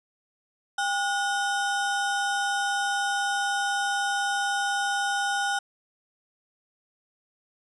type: ring-modulated tone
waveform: square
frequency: 1126 Hz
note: C#6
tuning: 27 cents sharp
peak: -22 dBFS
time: 0.78-5.59 s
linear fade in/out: 5 ms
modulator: 324 Hz
effects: resampled to 24000 Hz

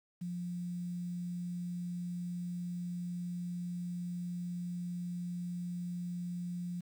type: tone with quantisation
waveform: sine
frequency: 176.1 Hz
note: F3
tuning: 15 cents sharp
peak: -36 dBFS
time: 0.21-6.81 s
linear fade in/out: 10 ms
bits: 10
effects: none

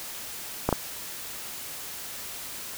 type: clicks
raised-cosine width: 1 ms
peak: -7 dBFS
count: 2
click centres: 0.69 / 0.727 s
effects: white hiss -38 dBFS RMS until 2.77 s

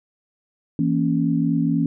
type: chord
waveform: sine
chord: A# diminished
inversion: second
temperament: equal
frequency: 164.81 / 233.1 / 277.2 Hz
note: E3 / A#3 / C#4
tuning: 0 / 0 / 0 cents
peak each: -21 / -23 / -21 dBFS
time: 0.79-1.86 s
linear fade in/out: 2 ms
effects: none

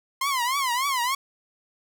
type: tone with vibrato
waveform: sawtooth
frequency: 1039 Hz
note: C6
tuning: 12 cents flat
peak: -19 dBFS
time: 0.21-1.15 s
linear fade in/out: 5 ms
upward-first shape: triangle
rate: 3.4 Hz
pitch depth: 190 cents each way
effects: none

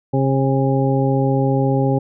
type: harmonic tone with a mistuned harmonic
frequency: 134.6 Hz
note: C3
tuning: 49 cents sharp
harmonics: 1 / 2 / 3 / 4 / 6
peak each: -17 / -20 / -22 / -23 / -25 dBFS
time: 0.13-1.99 s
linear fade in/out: 10 ms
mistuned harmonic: 6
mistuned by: +18 cents
effects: none

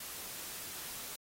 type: noise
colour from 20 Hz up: white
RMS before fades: -44 dBFS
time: 0-1.16 s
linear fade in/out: 5 ms
effects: AAC 48 kbps

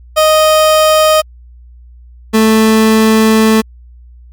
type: tone pair in turn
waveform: 30% pulse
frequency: 622.3 / 220 Hz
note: D#5 / A3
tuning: 0 / 0 cents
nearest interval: octave + tritone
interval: 1800 cents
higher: first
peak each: -3 dBFS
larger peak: neither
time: 0.16-1.22 / 2.33-3.62 s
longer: second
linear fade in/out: 20 ms
effects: added 60 Hz sine -34 dBFS peak until 4.32 s + MP3 96 kbps

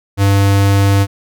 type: tone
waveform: square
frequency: 99.2 Hz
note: G2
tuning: 21 cents sharp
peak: -9 dBFS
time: 0.17-1.07 s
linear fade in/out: 50 ms
effects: none

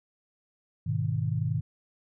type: chord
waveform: sine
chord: G# minor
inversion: none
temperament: equal with one note detuned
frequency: 103.83 / 125.19 / 155.56 Hz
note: G#2 / B2 / D#3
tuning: 0 / +24 / 0 cents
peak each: -30 dBFS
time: 0.86-1.61 s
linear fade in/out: 10 ms
effects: none

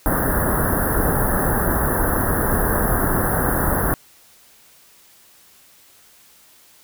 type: band-stop noise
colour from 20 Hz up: pink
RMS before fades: -19 dBFS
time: 0.06-3.94 s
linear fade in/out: 0 ms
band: 1800 to 10000 Hz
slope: 96 dB/octave
effects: white hiss -51 dBFS RMS until 6.83 s

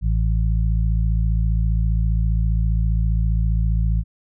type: harmonic tone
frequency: 55 Hz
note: A1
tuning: in tune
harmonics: 1 / 2 / 3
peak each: -17 / -23 / -27 dBFS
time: 0.01-4.04 s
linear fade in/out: 50 ms
effects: none

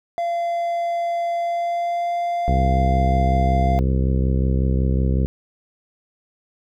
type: tone with pitch glide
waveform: triangle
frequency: 686 to 694 Hz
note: F5 to F5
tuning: -31 to -11 cents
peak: -18 dBFS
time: 0.18-3.79 s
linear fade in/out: 0 ms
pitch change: +20 cents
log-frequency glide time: 1.36-2.14 s
type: harmonic tone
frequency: 65.41 Hz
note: C2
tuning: in tune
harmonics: 1 / 2 / 3 / 4 / 5 / 6 / 7 / 8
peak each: -18 / -22 / -25 / -31 / -33 / -33 / -34 / -36 dBFS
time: 2.48-5.26 s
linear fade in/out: 0 ms
effects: none

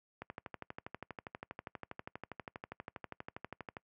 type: click train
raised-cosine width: 0.5 ms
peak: -27 dBFS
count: 45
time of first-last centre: 0.22-3.768 s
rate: 12.4 Hz
effects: noise-tail reverb RT60 0.1 s tail -25 dB re dry + high-pass 80 Hz 12 dB/octave

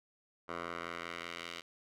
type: tone with band-pass filter sweep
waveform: 10% pulse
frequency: 85.2 Hz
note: F2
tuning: 42 cents flat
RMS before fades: -43 dBFS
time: 0.48-1.62 s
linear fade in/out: 20 ms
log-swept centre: 1100 to 3100 Hz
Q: 1.2
effects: none

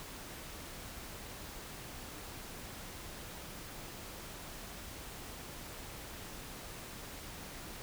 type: silence
effects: pink hiss -47 dBFS RMS until 7.82 s

